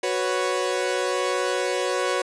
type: chord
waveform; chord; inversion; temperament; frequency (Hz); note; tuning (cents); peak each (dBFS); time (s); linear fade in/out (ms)
sawtooth; F# suspended fourth; none; equal; 370 / 493.9 / 554.4; F#4 / B4 / C#5; 0 / 0 / 0; -23; 0.03-2.22; 5
effects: resampled to 22050 Hz